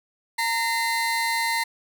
30% pulse tone pair together, 920 / 2065 Hz, A#5 / C7, -23 / -23 cents, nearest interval octave + major second, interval 1400 cents, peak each -22 / -23 dBFS, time 0.38-1.64 s, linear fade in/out 10 ms, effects none

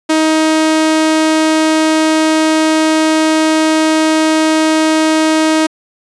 sawtooth tone, 315 Hz, D#4, 21 cents sharp, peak -5 dBFS, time 0.09-5.67 s, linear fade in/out 10 ms, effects resampled to 22050 Hz

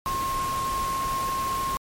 sine tone in noise, 1071 Hz, C6, 40 cents sharp, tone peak -25 dBFS, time 0.06-1.77 s, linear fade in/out 0 ms, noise pink, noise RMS -34 dBFS, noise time 0.06-1.77 s, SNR +6 dB, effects MP3 64 kbps

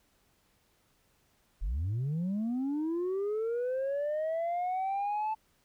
sine linear sweep, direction up, 36.62 to 880 Hz, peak -27 dBFS, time 1.61-5.35 s, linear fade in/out 20 ms, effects tanh soft clip ceiling -28 dBFS + pink hiss -70 dBFS RMS until 5.64 s

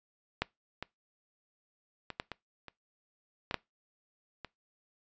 clicks, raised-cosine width 0.3 ms, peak -13 / -21 / -23 / -17 / -22 / -29 / -18 / -13 / -25 dBFS, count 9, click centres 0.42 / 0.826 / 2.103 / 2.199 / 2.317 / 2.683 / 3.511 / 3.543 / 4.447 s, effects noise-tail reverb RT60 0.2 s tail -23 dB re dry + resampled to 16000 Hz

